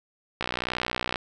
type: click train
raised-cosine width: 0.3 ms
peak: -11 dBFS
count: 47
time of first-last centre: 0.41-1.158 s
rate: 61.5 Hz
effects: none